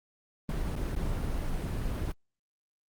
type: noise with dropouts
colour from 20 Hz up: brown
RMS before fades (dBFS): -31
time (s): 0.49-2.12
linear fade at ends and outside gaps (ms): 2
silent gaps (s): 0.755-0.762 / 0.952-0.962
effects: Opus 24 kbps